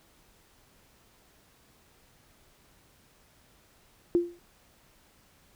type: tone with exponential decay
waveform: sine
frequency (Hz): 346.5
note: F4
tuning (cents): -14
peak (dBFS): -17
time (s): 4.15-4.39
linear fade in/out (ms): 0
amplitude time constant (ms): 52
effects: pink hiss -62 dBFS RMS until 5.55 s